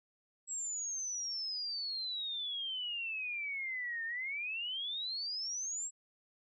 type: exponential two-way sweep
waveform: sine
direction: down then up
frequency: 7750 to 1800 to 7750 Hz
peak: -36 dBFS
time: 0.47-5.91 s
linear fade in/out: 50 ms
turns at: 4.05 s
effects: none